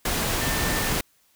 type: tone in noise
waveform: sine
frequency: 1794 Hz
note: A6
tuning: 33 cents sharp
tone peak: -32 dBFS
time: 0.41-0.9 s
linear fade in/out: 5 ms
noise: pink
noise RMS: -25 dBFS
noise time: 0.05-1.01 s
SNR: -10 dB
effects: white hiss -63 dBFS RMS until 1.35 s